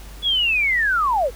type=linear sweep; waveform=sine; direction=down; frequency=3435 to 445.3 Hz; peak=-16 dBFS; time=0.22-1.31 s; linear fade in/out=50 ms; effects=added 50 Hz sine -36 dBFS peak until 1.35 s + pink hiss -44 dBFS RMS until 1.35 s